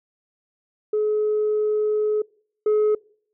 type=tone pair in turn; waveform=sine; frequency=425.2 / 425.2 Hz; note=G#4 / G#4; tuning=+41 / +41 cents; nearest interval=unison; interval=0 cents; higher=neither; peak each=-17 / -13 dBFS; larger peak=second; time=0.93-2.22 / 2.66-2.95 s; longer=first; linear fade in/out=5 ms; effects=noise-tail reverb RT60 0.6 s tail -26 dB re dry + tanh soft clip ceiling -15 dBFS